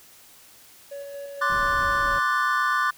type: tone with tremolo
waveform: triangle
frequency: 563 Hz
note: C#5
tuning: 27 cents sharp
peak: -31 dBFS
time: 0.91-2.19 s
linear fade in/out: 10 ms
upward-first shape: square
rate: 4.3 Hz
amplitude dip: 25%
type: chord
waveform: triangle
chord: D dominant seventh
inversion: third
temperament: equal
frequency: 1046.5 / 1174.7 / 1480 / 1760 Hz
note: C6 / D6 / F#6 / A6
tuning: 0 / 0 / 0 / 0 cents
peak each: -26 / -22 / -24 / -26 dBFS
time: 1.41-2.91 s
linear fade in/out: 10 ms
type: noise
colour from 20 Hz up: brown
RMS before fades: -36 dBFS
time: 1.49-2.2 s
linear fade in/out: 10 ms
effects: white hiss -51 dBFS RMS until 2.97 s